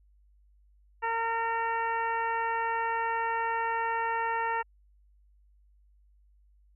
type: harmonic tone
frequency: 457.3 Hz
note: A#4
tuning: 33 cents flat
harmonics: 1 / 2 / 3 / 4 / 5 / 6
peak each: -37 / -29 / -36 / -35 / -44 / -44 dBFS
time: 1.02-4.63 s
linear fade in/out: 20 ms
effects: added 50 Hz sine -59 dBFS peak until 6.75 s